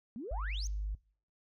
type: exponential sweep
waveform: sine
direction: up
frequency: 207.7 to 6645 Hz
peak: -39 dBFS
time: 0.16-0.67 s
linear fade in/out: 0 ms
type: tone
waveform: sine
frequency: 51.2 Hz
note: G#1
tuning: 24 cents flat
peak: -32 dBFS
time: 0.31-0.95 s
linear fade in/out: 5 ms
effects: noise-tail reverb RT60 0.5 s tail -24 dB re dry + tanh soft clip ceiling -28 dBFS